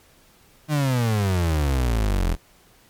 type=exponential sweep; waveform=35% pulse; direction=down; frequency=155.56 to 40.27 Hz; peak=-17 dBFS; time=0.68-2.37 s; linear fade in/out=50 ms; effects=pink hiss -55 dBFS RMS until 2.89 s + MP3 96 kbps